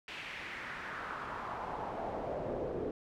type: noise with band-pass filter sweep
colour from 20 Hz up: brown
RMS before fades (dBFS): -40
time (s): 0.08-2.91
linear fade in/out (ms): 2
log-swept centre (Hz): 2700 to 420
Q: 2.6
effects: none